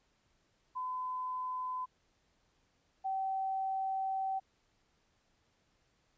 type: tone pair in turn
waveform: sine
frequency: 1014 / 768.8 Hz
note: B5 / G5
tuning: +45 / -34 cents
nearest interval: perfect fourth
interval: 479 cents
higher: first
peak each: -35 / -32 dBFS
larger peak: second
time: 0.75-1.86 / 3.04-4.4 s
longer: second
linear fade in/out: 20 ms
effects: pink hiss -74 dBFS RMS until 6.17 s + resampled to 16000 Hz